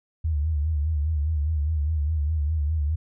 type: tone with vibrato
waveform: sine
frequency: 76.3 Hz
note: D#2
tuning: 33 cents flat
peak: -21 dBFS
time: 0.24-2.96 s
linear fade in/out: 10 ms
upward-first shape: sine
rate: 4.9 Hz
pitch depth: 100 cents each way
effects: none